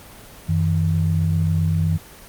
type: tone pair together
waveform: sine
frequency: 92.5 / 160.16 Hz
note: F#2 / E3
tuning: 0 / -50 cents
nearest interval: minor seventh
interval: 950 cents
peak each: -19 dBFS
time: 0.48-1.98 s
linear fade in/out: 20 ms
effects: pink hiss -42 dBFS RMS until 2.28 s + Opus 24 kbps